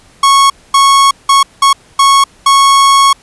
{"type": "tone bursts at uneven times", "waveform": "45% pulse", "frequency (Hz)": 1102, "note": "C#6", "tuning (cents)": -11, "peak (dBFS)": -4, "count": 6, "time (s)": [[0.23, 0.5], [0.74, 1.11], [1.29, 1.43], [1.62, 1.73], [1.99, 2.24], [2.46, 3.13]], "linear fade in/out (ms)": 5, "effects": ["pink hiss -44 dBFS RMS until 3.22 s", "resampled to 24000 Hz"]}